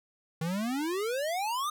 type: exponential sweep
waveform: square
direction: up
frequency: 155.56 to 1254 Hz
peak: -30 dBFS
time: 0.41-1.7 s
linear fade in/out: 5 ms
effects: none